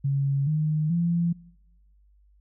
sine tone with pitch steps, 138.59 / 153.78 / 170.62 Hz, C#3 / D#3 / F3, 0 / -20 / -40 cents, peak -21 dBFS, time 0.04-1.33 s, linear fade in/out 10 ms, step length 430 ms, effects noise-tail reverb RT60 0.9 s tail -23 dB re dry + added 50 Hz sine -56 dBFS peak until 2.4 s

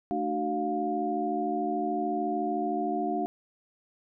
sine tone cluster, 219.8 / 299.1 / 372.7 / 707 Hz, A3 / D4 / F#4 / F5, -2 / +32 / +13 / +21 cents, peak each -35 / -32 / -33 / -30 dBFS, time 0.11-3.26 s, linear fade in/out 0 ms, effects none

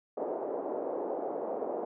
pink band-pass noise, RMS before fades -35 dBFS, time 0.17-1.85 s, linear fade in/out 5 ms, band 370 to 690 Hz, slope 24 dB/octave, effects none

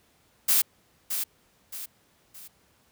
blue noise with echo, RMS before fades -21 dBFS, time 0.48-0.62 s, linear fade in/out 10 ms, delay 620 ms, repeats 3, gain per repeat -8 dB, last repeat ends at 2.48 s, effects pink hiss -64 dBFS RMS until 2.91 s + high-pass 60 Hz 12 dB/octave

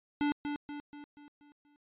square tone with echo, 291.9 Hz, D4, 10 cents flat, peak -28 dBFS, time 0.21-0.32 s, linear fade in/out 0 ms, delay 240 ms, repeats 6, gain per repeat -6 dB, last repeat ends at 1.76 s, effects resampled to 8000 Hz

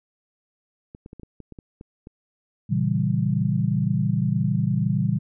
clicks, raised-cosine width 3 ms, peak -27 dBFS, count 10, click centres 0.949 / 1.061 / 1.131 / 1.197 / 1.233 / 1.403 / 1.523 / 1.588 / 1.811 / 2.071 s
sine chord, A# diminished seventh, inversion none, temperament equal, 116.54 / 138.59 / 164.81 / 196 Hz, A#2 / C#3 / E3 / G3, 0 / 0 / 0 / 0 cents, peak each -25 dBFS, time 2.69-5.19 s, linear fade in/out 20 ms
effects none

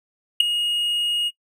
triangle tone with ADSR envelope, 2871 Hz, F7, 47 cents sharp, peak -5 dBFS, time 0.4-1.31 s, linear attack 6 ms, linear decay 4 ms, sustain -13 dB, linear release 39 ms, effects noise-tail reverb RT60 0.1 s tail -21 dB re dry

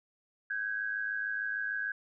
sine tone pair together, 1538 / 1644.6 Hz, G6 / G#6, -33 / -17 cents, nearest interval minor second, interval 116 cents, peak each -35 / -34 dBFS, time 0.5-1.92 s, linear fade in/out 5 ms, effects none

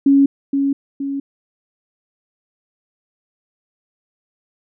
sine tone with echo, 277.2 Hz, C#4, in tune, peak -8 dBFS, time 0.06-0.26 s, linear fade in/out 5 ms, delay 470 ms, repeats 2, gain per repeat -6 dB, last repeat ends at 1.2 s, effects none

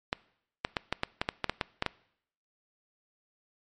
clicks, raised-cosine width 0.3 ms, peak -11 dBFS, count 12, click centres 0.129 / 0.649 / 0.768 / 0.926 / 1.034 / 1.215 / 1.289 / 1.443 / 1.496 / 1.612 / 1.824 / 1.863 s, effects noise-tail reverb RT60 0.7 s tail -22 dB re dry + MP3 48 kbps

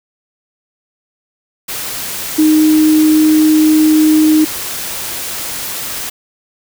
sine tone in noise, 310 Hz, D#4, 6 cents flat, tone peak -6 dBFS, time 2.38-4.45 s, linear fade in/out 10 ms, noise white, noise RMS -22 dBFS, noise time 1.68-6.1 s, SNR +13 dB, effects none

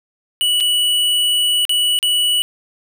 square tone with dropouts, 2946 Hz, F#7, 8 cents flat, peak -14 dBFS, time 0.41-2.42 s, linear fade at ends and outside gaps 0 ms, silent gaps 0.602-0.607 / 1.652-1.694 / 1.989-2.028 s, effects none

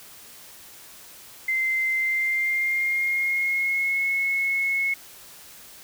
sine tone with pitch glide, 2078 to 2184 Hz, C7 to C#7, -12 to -26 cents, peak -21 dBFS, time 1.48-4.94 s, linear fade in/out 5 ms, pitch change +86 cents, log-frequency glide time 1.95-4.07 s, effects white hiss -46 dBFS RMS until 5.83 s

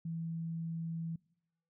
sine tone, 164.81 Hz, E3, in tune, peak -36 dBFS, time 0.05-1.16 s, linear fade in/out 5 ms, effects noise-tail reverb RT60 0.8 s tail -24 dB re dry

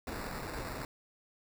pink noise with sample-and-hold, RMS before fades -40 dBFS, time 0.07-0.85 s, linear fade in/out 2 ms, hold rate 3150 Hz, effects none

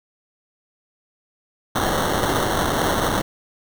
violet noise with sample-and-hold, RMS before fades -21 dBFS, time 1.75-3.22 s, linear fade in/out 10 ms, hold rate 2450 Hz, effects none

